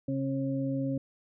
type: harmonic tone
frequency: 135.4 Hz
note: C#3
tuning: 40 cents flat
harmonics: 1 / 2 / 4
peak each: -33 / -30 / -37 dBFS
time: 0.08-0.98 s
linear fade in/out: 5 ms
effects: none